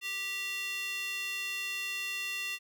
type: tone with high-pass filter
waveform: square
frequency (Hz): 392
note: G4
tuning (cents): 0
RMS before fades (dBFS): -36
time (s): 0.01-2.59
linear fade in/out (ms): 50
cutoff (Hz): 2500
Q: 3.9
effects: none

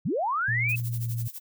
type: linear sweep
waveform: sine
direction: up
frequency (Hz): 110 to 2637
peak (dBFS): -24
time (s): 0.05-0.76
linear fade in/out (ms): 10
type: tone with pitch glide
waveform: sine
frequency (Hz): 118.3 to 116.74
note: A#2 to A#2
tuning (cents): +26 to +3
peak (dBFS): -27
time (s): 0.48-1.28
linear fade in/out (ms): 5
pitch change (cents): -23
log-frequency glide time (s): 0.82-1.07
type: noise with tremolo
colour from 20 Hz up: violet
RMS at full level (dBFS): -37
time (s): 0.68-1.4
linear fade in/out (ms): 20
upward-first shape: sine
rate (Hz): 12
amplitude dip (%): 85
effects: none

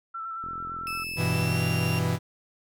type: tone with vibrato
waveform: sine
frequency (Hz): 1334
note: E6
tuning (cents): +20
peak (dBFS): -32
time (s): 0.14-1.04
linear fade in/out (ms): 10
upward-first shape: square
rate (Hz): 8.9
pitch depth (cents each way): 18
type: click train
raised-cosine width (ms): 3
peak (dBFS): -32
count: 48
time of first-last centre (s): 0.44-1.533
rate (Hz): 43
type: tone with pitch glide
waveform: 35% pulse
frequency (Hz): 2620 to 2765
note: E7 to F7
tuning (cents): -11 to -18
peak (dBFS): -30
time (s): 0.87-1.99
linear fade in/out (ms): 0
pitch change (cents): +93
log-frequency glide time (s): 1.26-1.65
type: chord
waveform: 45% pulse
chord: E minor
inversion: first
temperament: equal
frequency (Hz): 98 / 123.47 / 164.81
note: G2 / B2 / E3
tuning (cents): 0 / 0 / 0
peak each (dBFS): -30 / -28 / -27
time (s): 1.16-2.19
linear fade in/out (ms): 50
effects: none

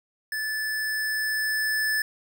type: tone with level ramp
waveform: square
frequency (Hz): 1741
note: A6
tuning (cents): -19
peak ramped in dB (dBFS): -28 to -23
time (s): 0.32-2.02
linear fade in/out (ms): 2
effects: none

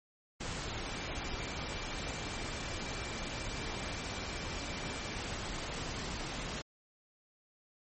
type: tone in noise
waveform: sine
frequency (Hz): 2349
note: D7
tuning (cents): 0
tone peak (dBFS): -50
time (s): 0.85-5.21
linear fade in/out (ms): 10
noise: pink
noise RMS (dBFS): -39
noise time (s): 0.4-6.62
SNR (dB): -14
effects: MP3 32 kbps

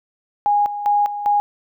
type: tone with tremolo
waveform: sine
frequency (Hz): 823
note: G#5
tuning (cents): -16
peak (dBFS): -13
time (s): 0.46-1.4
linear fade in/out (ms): 0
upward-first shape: square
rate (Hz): 2.5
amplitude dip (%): 70
effects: none

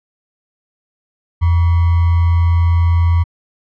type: tone with sample-and-hold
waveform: sine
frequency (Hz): 85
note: F2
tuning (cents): -46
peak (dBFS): -9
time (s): 1.41-3.24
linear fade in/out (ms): 20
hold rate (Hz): 1050
effects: low-pass 2000 Hz 12 dB/octave

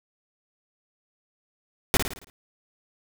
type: noise with echo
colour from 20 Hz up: pink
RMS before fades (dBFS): -19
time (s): 1.94-1.97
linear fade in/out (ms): 0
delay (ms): 55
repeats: 6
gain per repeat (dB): -6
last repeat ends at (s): 2.3
effects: none

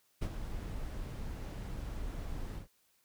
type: noise with ADSR envelope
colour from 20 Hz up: brown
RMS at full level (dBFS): -32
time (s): 0.21-2.68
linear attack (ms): 15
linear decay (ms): 53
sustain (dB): -8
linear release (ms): 130
effects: white hiss -72 dBFS RMS until 3.04 s

